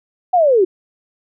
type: linear sweep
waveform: sine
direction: down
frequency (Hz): 754 to 349.2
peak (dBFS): -9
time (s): 0.33-0.65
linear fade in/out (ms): 10
effects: none